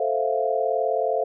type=chord; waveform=sine; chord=F major seventh; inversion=first; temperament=equal; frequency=440 / 523.3 / 659.3 / 698.5 Hz; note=A4 / C5 / E5 / F5; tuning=0 / 0 / 0 / 0 cents; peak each=-26 dBFS; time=0-1.24 s; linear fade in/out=5 ms; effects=none